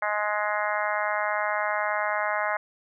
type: harmonic tone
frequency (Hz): 209.5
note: G#3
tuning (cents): +15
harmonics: 3 / 4 / 5 / 6 / 7 / 8 / 9 / 10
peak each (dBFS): -30 / -31 / -32 / -33 / -33 / -34 / -35 / -35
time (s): 0.02-2.57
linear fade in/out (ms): 5
effects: none